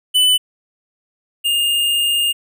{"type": "tone pair in turn", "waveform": "square", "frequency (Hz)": [2998, 2825], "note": ["F#7", "F7"], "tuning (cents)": [22, 19], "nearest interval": "minor second", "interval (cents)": 103, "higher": "first", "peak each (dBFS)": [-11, -15], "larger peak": "first", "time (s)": [[0.14, 0.38], [1.44, 2.33]], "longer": "second", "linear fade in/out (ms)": 20, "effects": []}